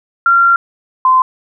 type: tone pair in turn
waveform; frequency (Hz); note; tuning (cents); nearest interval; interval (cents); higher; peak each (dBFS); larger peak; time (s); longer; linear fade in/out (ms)
sine; 1378 / 1032.3; F6 / C6; -24 / -24; perfect fourth; 500; first; -6; neither; 0.26-0.56 / 1.05-1.22; first; 2
effects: none